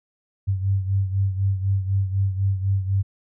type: beating tone pair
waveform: sine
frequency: 96.5 / 100.5 Hz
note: G2 / G2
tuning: -27 / +44 cents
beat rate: 4 Hz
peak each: -20 / -26 dBFS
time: 0.47-3.03 s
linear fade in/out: 20 ms
effects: none

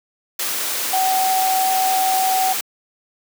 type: tone in noise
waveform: sine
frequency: 757 Hz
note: F#5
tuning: 39 cents sharp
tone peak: -16 dBFS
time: 0.93-2.53 s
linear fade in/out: 5 ms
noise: white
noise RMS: -23 dBFS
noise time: 0.39-2.61 s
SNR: +4 dB
effects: high-pass 300 Hz 12 dB/octave

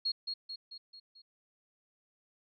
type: tone with echo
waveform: sine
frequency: 4294 Hz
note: C8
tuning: 44 cents sharp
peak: -29 dBFS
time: 0.05-0.12 s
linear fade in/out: 10 ms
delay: 220 ms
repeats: 5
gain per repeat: -5 dB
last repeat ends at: 1.22 s
effects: none

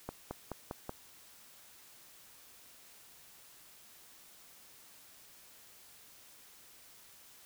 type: accelerating click train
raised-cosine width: 1 ms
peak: -24 dBFS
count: 5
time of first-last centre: 0.09-0.894 s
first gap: 220 ms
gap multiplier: 0.94
effects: white hiss -58 dBFS RMS until 7.45 s

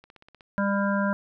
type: click train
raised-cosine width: 0.3 ms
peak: -33 dBFS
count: 7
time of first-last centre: 0.04-0.408 s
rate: 16.3 Hz
type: harmonic tone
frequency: 199.8 Hz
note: G3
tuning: 33 cents sharp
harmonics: 1 / 3 / 5 / 7 / 8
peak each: -24 / -29 / -31 / -32 / -33 dBFS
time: 0.58-1.13 s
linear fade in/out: 0 ms
effects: none

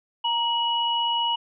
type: tone pair together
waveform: sine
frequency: 935 / 2921 Hz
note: A#5 / F#7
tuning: +5 / -23 cents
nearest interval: octave + minor sixth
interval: 1972 cents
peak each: -24 dBFS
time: 0.24-1.36 s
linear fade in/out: 10 ms
effects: none

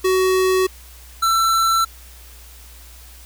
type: tone pair in turn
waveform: square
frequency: 374.3 / 1338.9 Hz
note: F#4 / E6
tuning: +20 / +27 cents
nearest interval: octave + minor seventh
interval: 2207 cents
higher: second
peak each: -15 / -15 dBFS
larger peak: neither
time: 0.04-0.67 / 1.22-1.85 s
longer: neither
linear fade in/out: 10 ms
effects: added 60 Hz sine -41 dBFS peak until 3.25 s + white hiss -45 dBFS RMS until 3.25 s

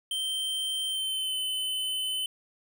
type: tone with pitch glide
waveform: square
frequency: 3126 to 3037 Hz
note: G7 to F#7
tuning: -6 to +44 cents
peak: -29 dBFS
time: 0.11-2.26 s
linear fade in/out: 2 ms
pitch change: -50 cents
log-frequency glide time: 0.88-1.37 s
effects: none

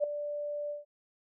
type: tone with ADSR envelope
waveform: sine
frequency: 587 Hz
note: D5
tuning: 1 cent flat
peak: -22 dBFS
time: 0-0.85 s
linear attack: 38 ms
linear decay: 4 ms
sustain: -11 dB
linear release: 150 ms
effects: none

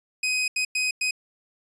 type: tone bursts at uneven times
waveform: sawtooth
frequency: 2511 Hz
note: D#7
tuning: 15 cents sharp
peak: -19 dBFS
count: 4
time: 0.23-0.48 / 0.56-0.65 / 0.75-0.91 / 1.01-1.11 s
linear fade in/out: 5 ms
effects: resampled to 22050 Hz

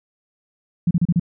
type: tone bursts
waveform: sine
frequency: 172.3 Hz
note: F3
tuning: 23 cents flat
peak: -13 dBFS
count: 5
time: 0.87-1.197 s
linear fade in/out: 5 ms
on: 39 ms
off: 33 ms
effects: none

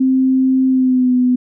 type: tone with pitch glide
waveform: sine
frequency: 261.6 to 250.1 Hz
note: C4 to B3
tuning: 0 to +22 cents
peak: -10 dBFS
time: 0-1.36 s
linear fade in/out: 10 ms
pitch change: -78 cents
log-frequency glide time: 0.68-1.15 s
effects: none

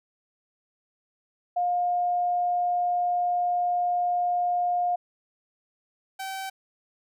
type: tone pair in turn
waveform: sine / sawtooth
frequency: 710 / 770.1 Hz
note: F5 / G5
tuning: +28 / -31 cents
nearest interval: minor second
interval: 141 cents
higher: second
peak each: -22 / -28 dBFS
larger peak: first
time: 1.56-4.96 / 6.19-6.5 s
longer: first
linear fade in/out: 10 ms
effects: none

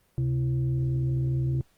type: tone with frequency modulation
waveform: sine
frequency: 130.81 Hz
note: C3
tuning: in tune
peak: -23 dBFS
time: 0.18-1.61 s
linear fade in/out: 0 ms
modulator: 202 Hz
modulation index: 0.44
effects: pink hiss -66 dBFS RMS until 1.77 s + Opus 32 kbps

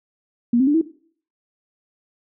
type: tone with pitch steps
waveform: sine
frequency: 237.7 / 263.7 / 292.6 / 324.7 Hz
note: A#3 / C4 / D4 / E4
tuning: +34 / +14 / -6 / -26 cents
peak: -13 dBFS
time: 0.53-0.814 s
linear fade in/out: 5 ms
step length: 71 ms
effects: noise-tail reverb RT60 0.5 s tail -18 dB re dry

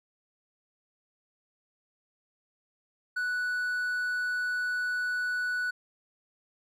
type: tone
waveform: triangle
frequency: 1480 Hz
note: F#6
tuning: in tune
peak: -26 dBFS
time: 3.16-5.71 s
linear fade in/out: 10 ms
effects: none

